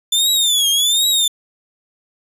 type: tone with vibrato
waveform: sawtooth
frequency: 3520 Hz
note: A7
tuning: in tune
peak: -10 dBFS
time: 0.12-1.28 s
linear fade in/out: 5 ms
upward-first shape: triangle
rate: 1.3 Hz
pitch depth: 170 cents each way
effects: resampled to 32000 Hz